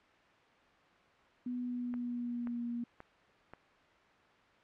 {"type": "tone with pitch glide", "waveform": "sine", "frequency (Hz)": [246.9, 237.5], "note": ["B3", "A#3"], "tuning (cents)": [0, 33], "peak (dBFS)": -35, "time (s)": [1.46, 2.84], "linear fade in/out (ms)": 5, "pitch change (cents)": -67, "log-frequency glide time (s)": [1.58, 2.64]}
{"type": "click train", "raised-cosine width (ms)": 0.5, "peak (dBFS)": -32, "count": 4, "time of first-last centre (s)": [1.94, 3.536], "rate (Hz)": 1.88}
{"effects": ["white hiss -63 dBFS RMS until 4.63 s", "low-pass 2000 Hz 12 dB/octave"]}